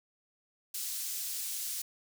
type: high-pass noise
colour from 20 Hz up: pink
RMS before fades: -37 dBFS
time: 0.74-1.82 s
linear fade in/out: 5 ms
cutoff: 6000 Hz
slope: 12 dB/octave
effects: none